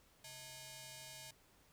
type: ring-modulated tone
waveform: 5% pulse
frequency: 767 Hz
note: G5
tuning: 38 cents flat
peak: -36 dBFS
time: 0.24-1.31 s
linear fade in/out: 5 ms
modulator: 1400 Hz
effects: pink hiss -69 dBFS RMS until 1.72 s